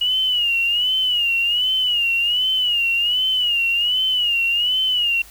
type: tone with vibrato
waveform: sine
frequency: 2896 Hz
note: F#7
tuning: 38 cents flat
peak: -16 dBFS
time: 0.01-5.22 s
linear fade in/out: 5 ms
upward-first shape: sine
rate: 1.3 Hz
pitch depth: 100 cents each way
effects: added 50 Hz sine -47 dBFS peak until 5.3 s + white hiss -45 dBFS RMS until 5.3 s